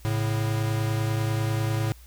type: tone pair together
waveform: square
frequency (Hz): 110 / 140.08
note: A2 / C#3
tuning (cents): 0 / +18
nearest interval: major third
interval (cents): 418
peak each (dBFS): -25 / -31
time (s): 0.05-1.92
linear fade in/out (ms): 0
effects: added 60 Hz sine -46 dBFS peak until 2.06 s + white hiss -55 dBFS RMS until 2.06 s